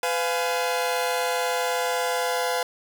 sawtooth chord, F diminished, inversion second, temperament just, 502.9 / 698.5 / 838.1 Hz, Cb5 / F5 / Ab5, +31 / 0 / +16 cents, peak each -22 / -24 / -26 dBFS, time 0.03-2.63 s, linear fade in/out 2 ms, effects none

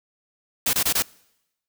white noise bursts, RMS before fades -21 dBFS, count 4, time 0.66-1.024 s, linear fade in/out 5 ms, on 73 ms, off 24 ms, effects noise-tail reverb RT60 0.9 s tail -25 dB re dry

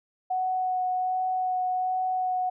sine tone with vibrato, 740 Hz, F#5, in tune, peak -24 dBFS, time 0.3-2.5 s, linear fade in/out 10 ms, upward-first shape sine, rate 1.3 Hz, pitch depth 10 cents each way, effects none

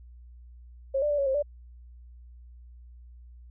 sine tone with pitch steps, 541 / 592 / 583 / 556 / 531 / 583 Hz, C#5 / D5 / D5 / C#5 / C5 / D5, -42 / +14 / -13 / +5 / +25 / -13 cents, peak -23 dBFS, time 0.94-1.426 s, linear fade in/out 10 ms, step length 81 ms, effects added 60 Hz sine -46 dBFS peak until 3.5 s

